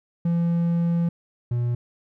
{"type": "tone pair in turn", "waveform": "triangle", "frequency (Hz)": [170, 120.45], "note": ["F3", "B2"], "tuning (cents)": [-46, -43], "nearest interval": "tritone", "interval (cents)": 597, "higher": "first", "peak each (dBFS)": [-17, -19], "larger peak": "first", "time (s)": [[0.25, 1.09], [1.51, 1.75]], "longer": "first", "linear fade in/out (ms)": 5, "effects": []}